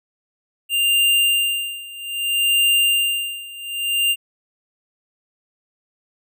square tone with tremolo, 2794 Hz, F7, in tune, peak -14 dBFS, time 0.69-4.16 s, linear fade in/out 50 ms, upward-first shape sine, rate 0.62 Hz, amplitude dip 90%, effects none

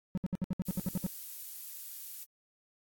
triangle tone bursts, 185 Hz, F#3, in tune, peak -27 dBFS, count 11, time 0.15-1.065 s, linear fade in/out 0 ms, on 25 ms, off 64 ms
violet noise, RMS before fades -43 dBFS, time 0.65-2.25 s, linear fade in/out 20 ms
effects AAC 64 kbps

